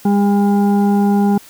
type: tone with frequency modulation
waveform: sine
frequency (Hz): 202.1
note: G#3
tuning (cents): -47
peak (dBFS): -10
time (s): 0.05-1.38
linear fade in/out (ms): 5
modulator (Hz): 607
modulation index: 0.64
effects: white hiss -42 dBFS RMS until 1.49 s